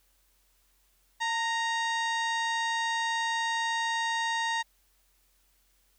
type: harmonic tone with a mistuned harmonic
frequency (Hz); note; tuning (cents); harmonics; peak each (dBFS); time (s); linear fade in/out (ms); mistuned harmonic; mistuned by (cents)
933; A#5; +1; 1 / 2 / 3 / 4 / 5 / 6 / 7 / 8 / 9; -30 / -31 / -41 / -37 / -46 / -48 / -44 / -54 / -50; 1.2-4.63; 20; 1; -44
effects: added 45 Hz sine -69 dBFS peak until 5.98 s + white hiss -69 dBFS RMS until 5.98 s